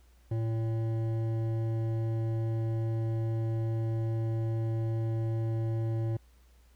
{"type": "tone with hard clipping", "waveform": "sine", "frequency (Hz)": 112.8, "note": "A2", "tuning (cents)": 44, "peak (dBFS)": -30, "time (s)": [0.31, 6.17], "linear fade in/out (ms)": 5, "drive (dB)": 11, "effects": ["added 60 Hz sine -57 dBFS peak until 6.75 s", "pink hiss -68 dBFS RMS until 6.75 s"]}